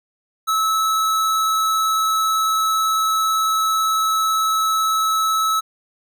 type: tone with vibrato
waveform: square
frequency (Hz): 1300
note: E6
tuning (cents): -24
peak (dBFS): -17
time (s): 0.47-5.61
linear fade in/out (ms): 20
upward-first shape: sine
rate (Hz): 18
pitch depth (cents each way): 8
effects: none